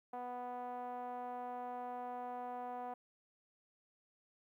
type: tone with low-pass filter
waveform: 5% pulse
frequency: 246.9 Hz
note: B3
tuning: in tune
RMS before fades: -44 dBFS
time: 0.13-2.94 s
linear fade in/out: 5 ms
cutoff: 790 Hz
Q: 3.5
effects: 13-bit